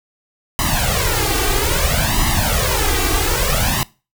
pink noise with flanger, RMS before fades -17 dBFS, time 0.59-3.83 s, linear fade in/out 0 ms, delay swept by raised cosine 1 to 2.6 ms, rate 0.61 Hz, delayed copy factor +0.95, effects noise-tail reverb RT60 0.3 s tail -21 dB re dry

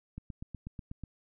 click train, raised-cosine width 5 ms, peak -28 dBFS, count 8, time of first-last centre 0.18-1.037 s, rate 8.17 Hz, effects none

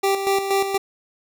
25% pulse tone with tremolo, 392 Hz, G4, in tune, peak -13 dBFS, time 0.03-0.78 s, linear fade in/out 10 ms, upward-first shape square, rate 4.2 Hz, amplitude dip 55%, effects none

